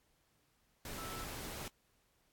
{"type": "tone in noise", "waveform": "sine", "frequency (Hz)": 1318.5, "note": "E6", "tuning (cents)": 0, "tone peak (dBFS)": -47, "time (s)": [0.98, 1.24], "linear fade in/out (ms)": 2, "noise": "pink", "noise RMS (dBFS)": -45, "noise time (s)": [0.85, 1.68], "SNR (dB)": -5, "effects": ["pink hiss -75 dBFS RMS until 2.32 s", "AAC 64 kbps"]}